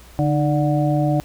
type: harmonic tone with a mistuned harmonic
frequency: 146.83 Hz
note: D3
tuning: in tune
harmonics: 1 / 2 / 4 / 5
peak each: -18 / -21 / -24 / -25 dBFS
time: 0.19-1.2 s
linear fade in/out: 0 ms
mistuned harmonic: 2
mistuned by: +67 cents
effects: added 60 Hz sine -44 dBFS peak until 1.24 s + pink hiss -47 dBFS RMS until 1.24 s